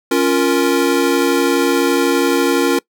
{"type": "chord", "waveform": "square", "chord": "Bb minor", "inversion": "first", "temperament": "equal", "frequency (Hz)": [277.2, 349.2, 466.2], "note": ["Db4", "F4", "Bb4"], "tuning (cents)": [0, 0, 0], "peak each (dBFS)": [-17, -17, -18], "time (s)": [0.11, 2.79], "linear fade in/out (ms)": 5, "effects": ["noise-tail reverb RT60 0.1 s tail -23 dB re dry"]}